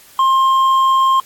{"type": "tone with hard clipping", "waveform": "sine", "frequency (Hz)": 1061, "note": "C6", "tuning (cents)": 24, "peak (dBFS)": -11, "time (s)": [0.19, 1.2], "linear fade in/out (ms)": 2, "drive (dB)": 4, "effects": ["white hiss -44 dBFS RMS until 1.25 s", "AAC 64 kbps"]}